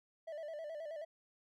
triangle tone with vibrato, 622.3 Hz, D#5, in tune, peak -40 dBFS, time 0.27-1.05 s, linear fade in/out 10 ms, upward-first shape square, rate 9.4 Hz, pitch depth 83 cents each way, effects none

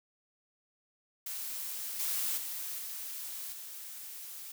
blue noise with level steps, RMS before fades -39 / -33 / -39 / -41 / -45 dBFS, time 1.26-4.52 s, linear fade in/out 5 ms, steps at 1.99 / 2.37 / 2.78 / 3.52 s, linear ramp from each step 10 ms, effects none

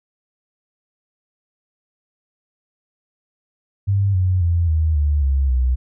sine tone with pitch steps, 99.1 / 91.93 / 85.28 / 79.11 / 73.39 / 68.08 / 63.15 Hz, G2 / F#2 / F2 / D#2 / D2 / C#2 / B1, +19 / -11 / -41 / +29 / -1 / -31 / +39 cents, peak -14 dBFS, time 3.87-5.76 s, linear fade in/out 20 ms, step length 270 ms, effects none

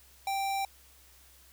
square tone, 784 Hz, G5, in tune, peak -30 dBFS, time 0.27-0.65 s, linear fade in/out 2 ms, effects added 65 Hz sine -61 dBFS peak until 1.52 s + white hiss -59 dBFS RMS until 1.52 s

